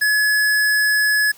square tone, 1700 Hz, G#6, 40 cents sharp, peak -15 dBFS, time 0.01-1.32 s, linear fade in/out 10 ms, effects white hiss -47 dBFS RMS until 1.37 s

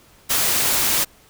white noise, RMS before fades -19 dBFS, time 0.29-1.05 s, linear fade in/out 20 ms, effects pink hiss -52 dBFS RMS until 1.29 s

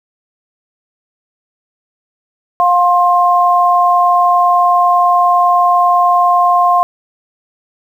sine tone pair together, 709 / 1058.9 Hz, F5 / C6, +26 / +20 cents, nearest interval perfect fifth, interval 694 cents, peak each -10 dBFS, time 2.6-6.83 s, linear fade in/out 0 ms, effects 7-bit

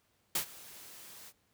white noise with ADSR envelope, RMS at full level -30 dBFS, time 0.35-1.33 s, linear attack 4 ms, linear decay 96 ms, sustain -21 dB, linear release 51 ms, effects pink hiss -73 dBFS RMS until 1.53 s + high-pass 60 Hz 12 dB/octave

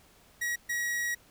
45% pulse tone bursts at uneven times, 1908 Hz, A#6, 40 cents sharp, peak -29 dBFS, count 2, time 0.41-0.56 / 0.69-1.15 s, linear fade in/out 10 ms, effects pink hiss -60 dBFS RMS until 1.3 s

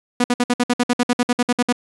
sawtooth tone bursts, 244.5 Hz, B3, 17 cents flat, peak -10 dBFS, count 16, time 0.2-1.726 s, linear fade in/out 5 ms, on 41 ms, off 58 ms, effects resampled to 24000 Hz

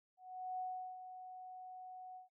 sine tone with ADSR envelope, 740 Hz, F#5, in tune, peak -38 dBFS, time 0.17-2.29 s, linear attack 420 ms, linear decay 380 ms, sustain -10 dB, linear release 130 ms, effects noise-tail reverb RT60 0.1 s tail -21 dB re dry

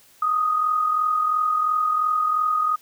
sine tone with amplitude modulation, 1244.5 Hz, D#6, in tune, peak -16 dBFS, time 0.22-2.76 s, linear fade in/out 5 ms, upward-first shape sine, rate 42.9 Hz, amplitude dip 50%, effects white hiss -54 dBFS RMS until 2.81 s

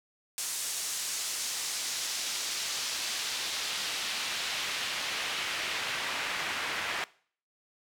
pink noise with band-pass filter sweep, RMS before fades -34 dBFS, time 0.38-7.04 s, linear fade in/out 0 ms, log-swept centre 8000 to 1900 Hz, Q 1, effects noise-tail reverb RT60 0.5 s tail -21 dB re dry

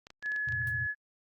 clicks, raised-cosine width 0.2 ms, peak -31 dBFS, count 8, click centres 0.069 / 0.104 / 0.226 / 0.26 / 0.319 / 0.362 / 0.487 / 0.523 s
sine tone, 1701 Hz, G#6, 41 cents sharp, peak -30 dBFS, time 0.22-0.95 s, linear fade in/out 50 ms
sine chord, F suspended fourth, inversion none, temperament equal with one note detuned, 88.37 / 116.54 / 130.81 Hz, F2 / Bb2 / C3, +21 / 0 / 0 cents, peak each -42 / -39 / -42 dBFS, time 0.47-0.87 s, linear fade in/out 10 ms
white noise with exponential decay, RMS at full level -46 dBFS, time 0.67-0.76 s, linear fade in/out 1 ms, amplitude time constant 19 ms
effects Opus 48 kbps

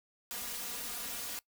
white noise with comb filter, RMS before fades -40 dBFS, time 0.31-1.39 s, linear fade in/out 0 ms, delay 4.2 ms, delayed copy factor +0.85, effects noise-tail reverb RT60 0.1 s tail -21 dB re dry

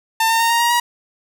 sawtooth tone with pitch steps, 898 / 909.5 / 921.1 / 932.9 / 944.8 / 956.9 Hz, A5 / A#5 / A#5 / A#5 / A#5 / A#5, +35 / -43 / -21 / +1 / +23 / +45 cents, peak -10 dBFS, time 0.2-0.8 s, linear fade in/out 5 ms, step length 100 ms, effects none

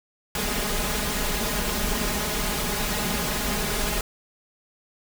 pink noise with comb filter, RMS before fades -26 dBFS, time 0.35-4.01 s, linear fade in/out 2 ms, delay 4.8 ms, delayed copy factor +0.85, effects none

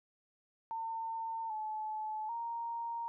sine tone with pitch steps, 904 / 863 / 931 Hz, A5 / A5 / A#5, +47 / -34 / -2 cents, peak -36 dBFS, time 0.71-3.08 s, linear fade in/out 0 ms, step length 790 ms, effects none

